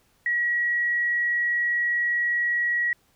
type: tone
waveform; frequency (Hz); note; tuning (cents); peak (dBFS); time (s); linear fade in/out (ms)
sine; 1915; A#6; +46; -21; 0.26-2.93; 2
effects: pink hiss -64 dBFS RMS until 3.15 s